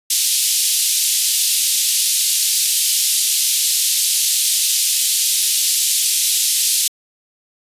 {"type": "band-pass noise", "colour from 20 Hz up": "white", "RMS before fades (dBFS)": -17, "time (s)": [0.1, 6.88], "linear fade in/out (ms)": 5, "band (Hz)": [3100, 12000], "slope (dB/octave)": 24, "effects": ["resampled to 32000 Hz"]}